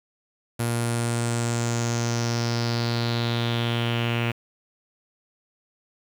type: tone with low-pass filter sweep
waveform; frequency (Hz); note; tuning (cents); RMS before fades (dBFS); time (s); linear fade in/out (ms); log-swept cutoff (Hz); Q
sawtooth; 117.7; A#2; +17; -25; 0.59-4.32; 10; 11000 to 2600; 4.7
effects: 7-bit